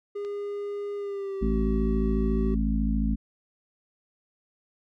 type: tone with pitch glide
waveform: triangle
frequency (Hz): 407.5 to 380.2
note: G#4 to F#4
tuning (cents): -33 to +47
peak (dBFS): -28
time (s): 0.15-2.55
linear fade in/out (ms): 10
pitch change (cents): -120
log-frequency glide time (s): 0.96-1.57
type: click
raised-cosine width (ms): 0.2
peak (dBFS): -31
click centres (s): 0.249
type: harmonic tone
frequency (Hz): 54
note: A1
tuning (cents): -32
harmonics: 1 / 3 / 4 / 5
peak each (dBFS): -25 / -33 / -27 / -32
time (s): 1.41-3.16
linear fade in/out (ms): 20
effects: none